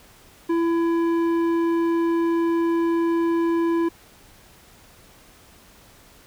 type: tone with low-pass filter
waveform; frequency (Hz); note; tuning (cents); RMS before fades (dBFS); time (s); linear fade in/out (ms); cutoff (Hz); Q
square; 334.8; E4; +27; -21; 0.49-3.89; 10; 1300; 0.61
effects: pink hiss -51 dBFS RMS until 6.26 s